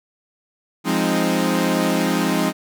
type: chord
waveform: sawtooth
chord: F minor seventh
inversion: none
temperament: equal with one note detuned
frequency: 174.61 / 206.9 / 261.6 / 311.1 Hz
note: F3 / Ab3 / C4 / Eb4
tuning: 0 / -6 / 0 / 0 cents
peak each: -19 dBFS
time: 0.84-2.53 s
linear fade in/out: 50 ms
effects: none